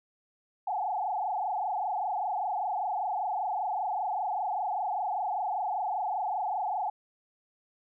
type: tone with frequency modulation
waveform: sine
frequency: 791 Hz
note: G5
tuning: 15 cents sharp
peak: -28 dBFS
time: 0.67-6.9 s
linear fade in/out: 5 ms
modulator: 25.1 Hz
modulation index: 3.2
effects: none